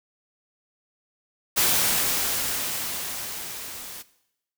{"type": "noise with level ramp", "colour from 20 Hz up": "white", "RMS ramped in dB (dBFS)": [-20, -39], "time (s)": [1.56, 4.03], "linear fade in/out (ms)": 20, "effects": ["noise-tail reverb RT60 0.8 s tail -17 dB re dry"]}